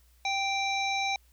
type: harmonic tone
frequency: 784 Hz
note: G5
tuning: in tune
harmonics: 1 / 3 / 5 / 7 / 8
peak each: -30 / -31 / -34 / -44 / -43 dBFS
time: 0.25-1.16 s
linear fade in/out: 2 ms
effects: added 60 Hz sine -59 dBFS peak until 1.32 s + white hiss -67 dBFS RMS until 1.32 s